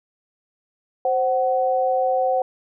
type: tone pair together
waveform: sine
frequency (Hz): 523.3 / 748.9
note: C5 / F#5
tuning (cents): 0 / +21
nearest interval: tritone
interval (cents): 621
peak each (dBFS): -20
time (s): 1.05-2.42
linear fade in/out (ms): 2
effects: none